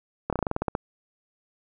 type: slowing click train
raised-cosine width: 1 ms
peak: -11 dBFS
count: 11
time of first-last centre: 0.3-0.751 s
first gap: 27 ms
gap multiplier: 1.11
effects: none